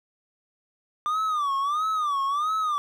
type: tone with vibrato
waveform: triangle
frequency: 1188 Hz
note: D6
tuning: 20 cents sharp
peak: -21 dBFS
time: 1.06-2.78 s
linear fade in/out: 0 ms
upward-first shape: sine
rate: 1.5 Hz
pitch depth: 150 cents each way
effects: none

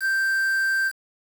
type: tone with quantisation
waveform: triangle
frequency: 1568 Hz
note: G6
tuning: in tune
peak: -18 dBFS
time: 0-0.92 s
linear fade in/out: 50 ms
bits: 6
effects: none

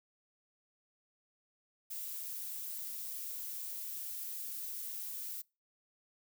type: noise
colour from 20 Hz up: violet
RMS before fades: -42 dBFS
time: 1.9-5.42 s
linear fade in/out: 10 ms
effects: noise-tail reverb RT60 0.3 s tail -26 dB re dry

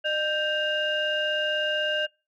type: tone cluster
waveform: sine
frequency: 608 / 1570 / 2822 Hz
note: D#5 / G6 / F7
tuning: -40 / +2 / +17 cents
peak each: -27 dBFS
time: 0.04-2.07 s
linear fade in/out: 20 ms
effects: noise-tail reverb RT60 0.3 s tail -26 dB re dry + tanh soft clip ceiling -17 dBFS

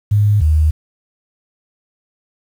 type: tone pair in turn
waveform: sine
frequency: 103.83 / 77.38 Hz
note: G#2 / D#2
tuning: 0 / -9 cents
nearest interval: perfect fourth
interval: 509 cents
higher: first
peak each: -9 dBFS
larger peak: neither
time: 0.11-0.41 / 0.41-0.71 s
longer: neither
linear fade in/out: 10 ms
effects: 7-bit

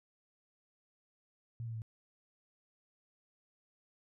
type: tone with pitch steps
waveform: sine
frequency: 116.54 / 113.94 / 111.41 Hz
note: A#2 / A#2 / A2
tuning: 0 / -39 / +22 cents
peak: -38 dBFS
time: 1.6-1.819 s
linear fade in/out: 0 ms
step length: 73 ms
effects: none

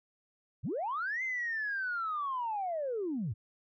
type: linear two-way sweep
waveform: sine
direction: up then down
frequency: 77.2 to 2100 to 86.4 Hz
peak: -31 dBFS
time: 0.63-3.34 s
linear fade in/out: 20 ms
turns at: 1.23 s
effects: tanh soft clip ceiling -27 dBFS

